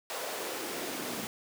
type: noise with high-pass filter sweep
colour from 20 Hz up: pink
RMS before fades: -37 dBFS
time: 0.1-1.27 s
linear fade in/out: 0 ms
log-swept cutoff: 610 to 210 Hz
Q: 1.9
effects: none